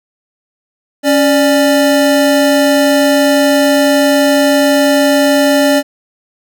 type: tone pair together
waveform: square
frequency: 278.1 / 590 Hz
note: C#4 / D5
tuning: +6 / +8 cents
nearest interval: octave + minor second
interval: 1302 cents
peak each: -11 dBFS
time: 1.03-5.83 s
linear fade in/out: 50 ms
effects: none